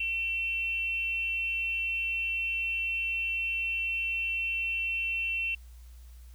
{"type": "tone with frequency modulation", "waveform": "sine", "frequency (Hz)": 2702, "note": "E7", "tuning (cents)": 42, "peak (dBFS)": -28, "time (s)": [0, 5.55], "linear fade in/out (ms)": 5, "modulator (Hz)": 367, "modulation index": 0.24, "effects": ["added 60 Hz sine -46 dBFS peak until 6.34 s", "white hiss -63 dBFS RMS until 6.34 s"]}